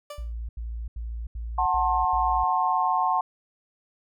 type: tone with exponential decay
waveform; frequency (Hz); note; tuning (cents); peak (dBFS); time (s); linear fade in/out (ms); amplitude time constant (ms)
30% pulse; 587.3; D5; 0; -31; 0.1-0.33; 5; 48
type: tone bursts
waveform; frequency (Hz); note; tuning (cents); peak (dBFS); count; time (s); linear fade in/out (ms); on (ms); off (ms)
sine; 57.1; A#1; -35; -30; 6; 0.18-2.44; 5; 310; 80
type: chord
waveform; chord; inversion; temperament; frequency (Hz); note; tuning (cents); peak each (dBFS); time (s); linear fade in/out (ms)
sine; F# diminished; none; just; 740 / 888 / 1065.6; F#5 / A5 / C6; 0 / +16 / +31; -25; 1.58-3.21; 5
effects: none